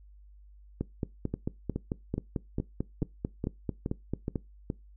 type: two click trains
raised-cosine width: 3 ms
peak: -17 / -18 dBFS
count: 17 / 9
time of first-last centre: 0.81-4.358 / 1.34-4.701 s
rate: 4.51 / 2.38 Hz
effects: noise-tail reverb RT60 0.2 s tail -21 dB re dry + added 50 Hz sine -51 dBFS peak until 4.96 s